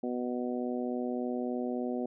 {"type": "harmonic tone", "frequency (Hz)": 123.47, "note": "B2", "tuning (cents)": 0, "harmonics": [2, 3, 4, 5, 6], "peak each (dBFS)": [-33, -37, -39, -41, -43], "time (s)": [0.03, 2.06], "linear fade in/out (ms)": 5, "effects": []}